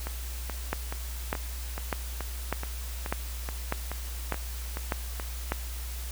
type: two click trains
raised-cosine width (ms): 0.5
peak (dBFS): -19 / -12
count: 13 / 9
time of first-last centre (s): 0.07-5.198 / 0.73-5.52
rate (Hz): 2.34 / 1.67
effects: added 60 Hz sine -34 dBFS peak until 6.11 s + white hiss -43 dBFS RMS until 6.11 s